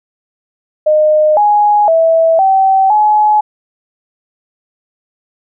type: tone with pitch steps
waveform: sine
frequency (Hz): 613 / 832 / 654 / 770 / 847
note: D#5 / G#5 / E5 / G5 / G#5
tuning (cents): -26 / +3 / -14 / -31 / +34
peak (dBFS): -6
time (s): 0.86-3.41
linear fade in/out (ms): 10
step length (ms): 510
effects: none